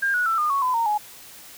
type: tone with pitch steps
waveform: sine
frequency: 1604 / 1462.4 / 1333.3 / 1215.6 / 1108.3 / 1010.5 / 921.3 / 839.9 Hz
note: G6 / F#6 / E6 / D#6 / C#6 / B5 / A#5 / G#5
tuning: +39 / -21 / +19 / -41 / -1 / +39 / -21 / +19 cents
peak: -19 dBFS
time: 0.02-0.98 s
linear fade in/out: 10 ms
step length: 120 ms
effects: white hiss -44 dBFS RMS until 1.57 s